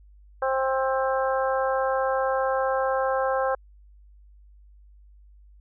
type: harmonic tone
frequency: 264.6 Hz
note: C4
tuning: 20 cents sharp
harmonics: 2 / 3 / 4 / 5 / 6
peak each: -24 / -28 / -30 / -32 / -34 dBFS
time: 0.42-3.55 s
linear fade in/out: 5 ms
effects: added 50 Hz sine -49 dBFS peak until 5.6 s